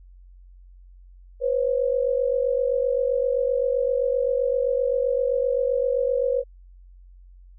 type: tone pair together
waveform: sine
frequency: 493.3 / 541 Hz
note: B4 / C#5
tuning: -2 / -42 cents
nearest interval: major second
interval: 160 cents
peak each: -22 / -23 dBFS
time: 1.4-6.44 s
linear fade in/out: 50 ms
effects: added 45 Hz sine -45 dBFS peak until 7.58 s